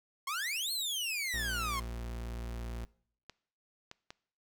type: exponential two-way sweep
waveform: sawtooth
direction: up then down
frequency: 1048 to 4335 to 1048 Hz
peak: -30 dBFS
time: 0.27-1.8 s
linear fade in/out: 5 ms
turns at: 0.72 s
type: tone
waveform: 40% pulse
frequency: 58.27 Hz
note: A#1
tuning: in tune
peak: -37 dBFS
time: 1.34-2.85 s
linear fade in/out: 0 ms
type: clicks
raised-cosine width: 0.2 ms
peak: -28 dBFS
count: 3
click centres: 3.297 / 3.914 / 4.105 s
effects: noise-tail reverb RT60 0.6 s tail -22 dB re dry